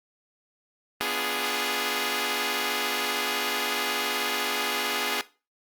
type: chord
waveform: 5% pulse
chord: B diminished seventh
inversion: none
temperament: equal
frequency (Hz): 246.9 / 293.7 / 349.2 / 415.3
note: B3 / D4 / F4 / Ab4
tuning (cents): 0 / 0 / 0 / 0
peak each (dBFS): -22 / -23 / -23 / -17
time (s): 1.01-5.21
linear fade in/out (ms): 0
effects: noise-tail reverb RT60 0.3 s tail -17 dB re dry + Opus 32 kbps